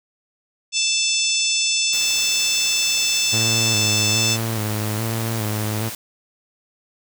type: harmonic tone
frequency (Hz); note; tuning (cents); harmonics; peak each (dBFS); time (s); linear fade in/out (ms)
881; A5; +2; 3 / 4 / 5 / 6 / 7 / 8 / 9; -24 / -24 / -32 / -23 / -25 / -29 / -27; 0.72-4.38; 50
type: noise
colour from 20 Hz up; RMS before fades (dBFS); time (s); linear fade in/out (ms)
white; -32; 1.93-5.95; 2
type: tone with vibrato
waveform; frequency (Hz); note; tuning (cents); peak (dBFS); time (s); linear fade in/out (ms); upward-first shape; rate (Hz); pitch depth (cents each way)
sawtooth; 110; A2; 0; -18; 3.32-5.9; 20; square; 1.2; 52
effects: none